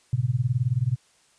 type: tone with tremolo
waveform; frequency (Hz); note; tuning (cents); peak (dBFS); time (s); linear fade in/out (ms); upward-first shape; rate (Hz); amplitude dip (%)
sine; 123.47; B2; 0; -17; 0.13-0.96; 0; sine; 19; 95
effects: white hiss -61 dBFS RMS until 1.38 s + resampled to 22050 Hz